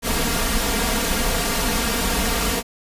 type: noise with comb filter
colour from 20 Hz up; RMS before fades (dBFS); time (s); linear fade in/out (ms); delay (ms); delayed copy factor
pink; -21; 0.02-2.63; 50; 4.3; +0.75
effects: resampled to 32000 Hz